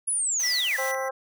sine linear sweep, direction down, 10548 to 1589 Hz, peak -23 dBFS, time 0.07-0.77 s, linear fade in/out 10 ms
white high-pass noise, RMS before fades -38 dBFS, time 0.39-0.92 s, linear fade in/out 10 ms, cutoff 560 Hz, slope 96 dB/octave
square tone with tremolo, 1975.5 Hz, B6, in tune, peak -29 dBFS, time 0.43-1.09 s, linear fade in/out 10 ms, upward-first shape square, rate 2.9 Hz, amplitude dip 55%
harmonic tone, 264.4 Hz, C4, 18 cents sharp, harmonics 2 / 3 / 4 / 5 / 6, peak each -29 / -33 / -35 / -37 / -39 dBFS, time 0.78-1.11 s, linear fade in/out 10 ms
effects none

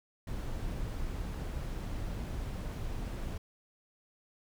brown noise, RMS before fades -37 dBFS, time 0.27-3.38 s, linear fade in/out 5 ms, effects none

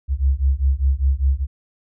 sine beating tone pair, 65.41 / 70.41 Hz, C2 / C#2, 0 / +28 cents, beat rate 5 Hz, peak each -18 dBFS, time 0.08-1.47 s, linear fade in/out 50 ms, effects none

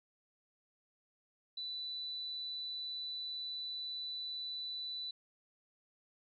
sine tone, 3979 Hz, B7, 12 cents sharp, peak -39 dBFS, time 1.57-5.11 s, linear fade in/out 5 ms, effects none

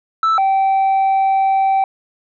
sine tone pair in turn, 1318.5 / 775 Hz, E6 / G5, 0 / -20 cents, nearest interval major sixth, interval 920 cents, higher first, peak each -9 dBFS, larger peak neither, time 0.23-0.38 / 0.38-1.84 s, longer second, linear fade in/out 2 ms, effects tanh soft clip ceiling -11 dBFS

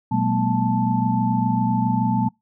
sine tone cluster, 121.9 / 187.8 / 212.9 / 240.2 / 878 Hz, B2 / F#3 / G#3 / B3 / A5, -22 / +26 / +43 / -48 / -4 cents, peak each -24 dBFS, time 0.11-2.29 s, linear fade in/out 10 ms, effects noise-tail reverb RT60 0.2 s tail -26 dB re dry

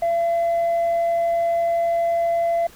sine tone with tanh clipping, 678 Hz, E5, 49 cents sharp, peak -18 dBFS, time 0.02-2.67 s, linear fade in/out 5 ms, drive 1 dB, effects pink hiss -47 dBFS RMS until 2.75 s

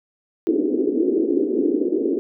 white band-pass noise, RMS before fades -20 dBFS, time 0.47-2.19 s, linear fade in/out 0 ms, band 270 to 400 Hz, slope 48 dB/octave, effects none

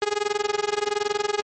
sawtooth tone with amplitude modulation, 415.1 Hz, G#4, 1 cent flat, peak -15 dBFS, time 0.02-1.42 s, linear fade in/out 0 ms, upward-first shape sine, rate 21.3 Hz, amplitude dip 95%, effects MP3 32 kbps

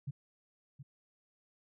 sine tone with echo, 138.59 Hz, C#3, in tune, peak -35 dBFS, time 0.07-0.11 s, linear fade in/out 10 ms, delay 720 ms, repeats 1, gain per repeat -11 dB, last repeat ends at 0.83 s, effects none

